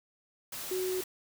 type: tone in noise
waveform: sine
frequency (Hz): 370.3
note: F#4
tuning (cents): +1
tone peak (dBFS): -30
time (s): 0.71-1.01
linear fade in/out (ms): 5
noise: white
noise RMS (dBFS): -40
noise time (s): 0.52-1.04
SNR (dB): +7
effects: none